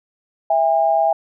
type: tone pair together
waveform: sine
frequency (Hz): 659.3 / 807.9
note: E5 / G#5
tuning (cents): 0 / -48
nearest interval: major third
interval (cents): 352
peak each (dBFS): -16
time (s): 0.5-1.13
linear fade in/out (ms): 5
effects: none